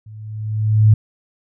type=tone with level ramp; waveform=sine; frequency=107.8 Hz; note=A2; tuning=35 cents flat; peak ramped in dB=-35 to -5 dBFS; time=0.06-0.94 s; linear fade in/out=5 ms; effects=none